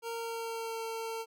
25% pulse tone with pitch glide, 461.6 to 452.1 Hz, A#4 to A4, -17 to +47 cents, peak -32 dBFS, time 0.02-1.26 s, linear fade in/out 50 ms, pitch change -36 cents, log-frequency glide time 0.13-0.8 s, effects none

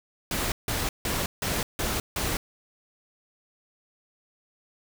pink noise bursts, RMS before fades -28 dBFS, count 6, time 0.31-2.37 s, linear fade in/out 2 ms, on 210 ms, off 160 ms, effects none

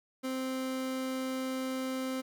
30% pulse tone, 260.9 Hz, C4, 5 cents flat, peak -30 dBFS, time 0.23-2.22 s, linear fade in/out 20 ms, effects none

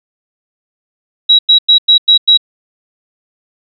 sine tone bursts, 3868 Hz, B7, 37 cents flat, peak -3 dBFS, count 6, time 1.29-2.375 s, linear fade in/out 10 ms, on 100 ms, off 97 ms, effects none

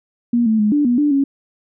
sine tone with pitch steps, 237.9 / 219.9 / 210.5 / 292.8 / 242.4 / 293.9 / 276.6 Hz, A#3 / A3 / G#3 / D4 / B3 / D4 / C#4, +35 / -1 / +24 / -5 / -32 / +1 / -4 cents, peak -12 dBFS, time 0.33-1.24 s, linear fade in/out 5 ms, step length 130 ms, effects none

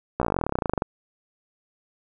slowing click train, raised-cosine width 1 ms, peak -9 dBFS, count 24, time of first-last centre 0.2-0.821 s, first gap 15 ms, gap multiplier 1.05, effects none

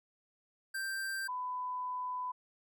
square / sine tone pair in turn, 1573 / 1000.3 Hz, G6 / B5, +6 / +22 cents, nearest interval minor sixth, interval 784 cents, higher first, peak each -36 / -35 dBFS, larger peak second, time 0.74-1.28 / 1.28-2.32 s, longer second, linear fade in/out 10 ms, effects none

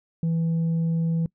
sine tone, 164.81 Hz, E3, in tune, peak -18 dBFS, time 0.23-1.26 s, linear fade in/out 2 ms, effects noise-tail reverb RT60 0.1 s tail -24 dB re dry + tanh soft clip ceiling -20 dBFS

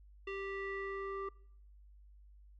square tone with low-pass filter sweep, 392 Hz, G4, in tune, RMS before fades -41 dBFS, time 0.27-1.29 s, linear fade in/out 5 ms, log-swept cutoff 2600 to 1400 Hz, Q 4.1, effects noise-tail reverb RT60 0.7 s tail -24 dB re dry + added 50 Hz sine -56 dBFS peak until 2.59 s

